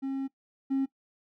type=tone pair in turn; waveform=triangle; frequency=270 / 270 Hz; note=C#4 / C#4; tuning=-45 / -45 cents; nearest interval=unison; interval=0 cents; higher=neither; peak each=-27 / -21 dBFS; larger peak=second; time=0.02-0.28 / 0.7-0.86 s; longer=first; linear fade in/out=20 ms; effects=noise-tail reverb RT60 0.1 s tail -19 dB re dry + tanh soft clip ceiling -21 dBFS